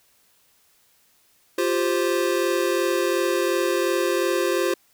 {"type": "chord", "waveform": "square", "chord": "F suspended second", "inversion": "none", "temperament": "equal", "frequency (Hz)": [349.2, 392, 523.3], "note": ["F4", "G4", "C5"], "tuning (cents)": [0, 0, 0], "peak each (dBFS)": [-24, -26, -26], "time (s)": [1.58, 4.74], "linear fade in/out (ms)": 5, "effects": ["white hiss -61 dBFS RMS until 4.93 s"]}